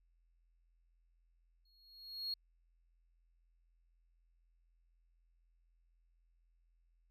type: tone with exponential growth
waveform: triangle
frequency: 4300 Hz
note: C8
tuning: 47 cents sharp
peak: -33 dBFS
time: 1.65-2.34 s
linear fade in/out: 5 ms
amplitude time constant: 150 ms
effects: tanh soft clip ceiling -33 dBFS + added 42 Hz sine -70 dBFS peak until 7.1 s